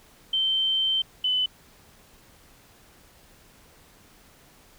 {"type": "tone pair in turn", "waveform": "sine", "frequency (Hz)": [3110, 3013], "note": ["G7", "F#7"], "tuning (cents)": [-14, 31], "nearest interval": "minor second", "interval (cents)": 55, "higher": "first", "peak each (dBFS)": [-21, -21], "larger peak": "neither", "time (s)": [[0.33, 1.02], [1.24, 1.46]], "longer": "first", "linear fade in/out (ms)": 5, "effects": ["pink hiss -55 dBFS RMS until 4.78 s"]}